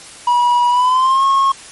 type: tone with pitch glide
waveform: triangle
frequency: 969 to 1087.7 Hz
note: B5 to C#6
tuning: -33 to -33 cents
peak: -8 dBFS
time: 0.27-1.52 s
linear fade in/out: 5 ms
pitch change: +200 cents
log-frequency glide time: 0.69-1.24 s
effects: white hiss -36 dBFS RMS until 1.71 s + MP3 48 kbps